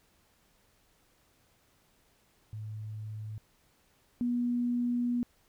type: tone pair in turn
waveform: sine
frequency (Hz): 107.7 / 242.2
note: A2 / B3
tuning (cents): -37 / -34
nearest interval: octave + major second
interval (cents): 1403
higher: second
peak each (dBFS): -37 / -27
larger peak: second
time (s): 2.53-3.38 / 4.21-5.23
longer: second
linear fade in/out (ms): 0
effects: pink hiss -68 dBFS RMS until 5.48 s